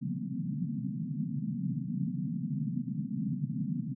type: band-pass noise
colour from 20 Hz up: pink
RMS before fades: -34 dBFS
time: 0.01-3.95 s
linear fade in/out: 20 ms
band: 130 to 260 Hz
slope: 96 dB/octave
effects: none